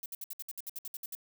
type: noise bursts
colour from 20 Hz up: violet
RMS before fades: -40 dBFS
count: 13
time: 0.03-1.151 s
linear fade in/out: 2 ms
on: 29 ms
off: 62 ms
effects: none